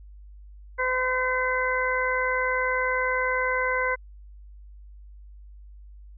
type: harmonic tone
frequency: 510 Hz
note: C5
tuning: 44 cents flat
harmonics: 1 / 2 / 3 / 4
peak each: -28 / -28 / -28 / -28 dBFS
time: 0.78-3.96 s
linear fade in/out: 20 ms
effects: added 50 Hz sine -43 dBFS peak until 6.17 s